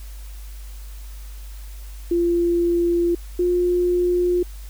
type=tone pair in turn; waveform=sine; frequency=344.4 / 355.1 Hz; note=F4 / F4; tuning=-24 / +29 cents; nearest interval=minor second; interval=53 cents; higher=second; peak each=-16 dBFS; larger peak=neither; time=2.11-3.15 / 3.39-4.43 s; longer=neither; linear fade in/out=5 ms; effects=added 50 Hz sine -33 dBFS peak until 4.69 s + white hiss -48 dBFS RMS until 4.69 s